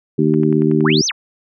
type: harmonic tone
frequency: 77.3 Hz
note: D#2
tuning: 11 cents flat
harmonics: 2 / 3 / 4 / 5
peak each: -17 / -17 / -17 / -17 dBFS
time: 0.18-1.02 s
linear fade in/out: 10 ms
type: click train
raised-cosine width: 0.5 ms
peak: -20 dBFS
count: 7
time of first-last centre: 0.34-0.901 s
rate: 10.7 Hz
type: linear two-way sweep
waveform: sine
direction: up then down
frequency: 625 to 6380 to 625 Hz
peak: -16 dBFS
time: 0.84-1.12 s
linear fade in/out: 20 ms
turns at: 1.06 s
effects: none